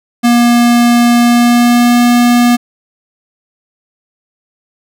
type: tone with pitch glide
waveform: square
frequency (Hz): 238.6 to 241.2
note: A#3 to B3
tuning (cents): +41 to -41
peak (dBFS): -6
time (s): 0.23-2.57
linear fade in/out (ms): 20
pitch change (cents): +18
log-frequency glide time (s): 1.2-2.01
effects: none